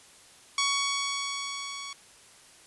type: tone with level ramp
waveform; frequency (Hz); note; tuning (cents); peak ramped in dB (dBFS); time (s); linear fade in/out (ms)
10% pulse; 1120; C#6; +18; -15 to -29; 0.58-1.93; 2
effects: white hiss -54 dBFS RMS until 2.66 s + resampled to 24000 Hz